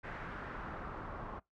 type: noise with low-pass filter sweep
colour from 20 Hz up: pink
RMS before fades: -44 dBFS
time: 0.03-1.4 s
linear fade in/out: 20 ms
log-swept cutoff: 1700 to 1100 Hz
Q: 2.3
effects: noise-tail reverb RT60 0.2 s tail -24 dB re dry